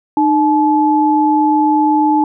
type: tone pair together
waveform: sine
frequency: 304.7 / 860 Hz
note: D#4 / A5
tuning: -36 / -40 cents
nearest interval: octave + tritone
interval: 1796 cents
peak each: -12 dBFS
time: 0.17-2.24 s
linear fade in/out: 2 ms
effects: none